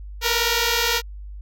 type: beating tone pair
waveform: 5% pulse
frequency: 459.8 / 478.8 Hz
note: A#4 / A#4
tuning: -24 / +46 cents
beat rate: 19 Hz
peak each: -10 dBFS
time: 0.21-1.02 s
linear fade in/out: 50 ms
effects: added 50 Hz sine -33 dBFS peak until 1.41 s